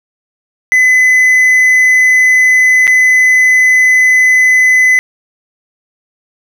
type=tone with dropouts; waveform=triangle; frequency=2017 Hz; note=B6; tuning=36 cents sharp; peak=-3 dBFS; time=0.72-4.99 s; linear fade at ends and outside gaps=0 ms; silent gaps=2.87-2.877 s; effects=none